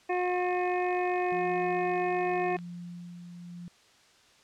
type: harmonic tone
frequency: 360.3 Hz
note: F#4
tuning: 46 cents flat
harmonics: 1 / 2 / 3 / 5 / 6 / 7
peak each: -29 / -30 / -39 / -38 / -44 / -40 dBFS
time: 0.09-2.57 s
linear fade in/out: 10 ms
type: click train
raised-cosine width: 0.3 ms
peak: -33 dBFS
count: 118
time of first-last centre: 0.13-2.588 s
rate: 47.6 Hz
type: tone with tremolo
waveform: sine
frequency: 174.61 Hz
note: F3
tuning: in tune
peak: -38 dBFS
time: 1.32-3.68 s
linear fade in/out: 0 ms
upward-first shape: sine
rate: 0.89 Hz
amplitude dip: 40%
effects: white hiss -60 dBFS RMS until 4.43 s + low-pass 6000 Hz 12 dB/octave